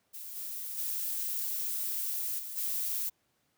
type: noise with level steps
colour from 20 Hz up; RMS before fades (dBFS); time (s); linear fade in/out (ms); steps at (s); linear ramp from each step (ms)
violet; -43 / -39 / -34 / -41 / -33; 0.13-3.1; 20; 0.35 / 0.77 / 2.38 / 2.56; 20
effects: pink hiss -74 dBFS RMS until 3.57 s + high-pass 100 Hz 12 dB/octave